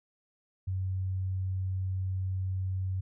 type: tone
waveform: sine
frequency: 94 Hz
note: F#2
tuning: 28 cents sharp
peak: -29 dBFS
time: 0.67-3.01 s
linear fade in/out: 10 ms
effects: none